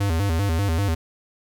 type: tone with vibrato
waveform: square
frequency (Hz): 90.4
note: F#2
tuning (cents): -40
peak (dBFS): -20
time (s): 0-0.95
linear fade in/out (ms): 10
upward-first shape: square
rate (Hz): 5.1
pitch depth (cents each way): 180
effects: none